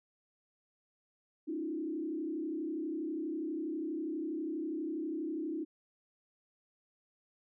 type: tone with frequency modulation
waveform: sine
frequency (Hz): 315.3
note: D#4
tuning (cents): +23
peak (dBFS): -34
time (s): 1.47-5.65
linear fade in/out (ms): 20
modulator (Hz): 32.3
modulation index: 1.1
effects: none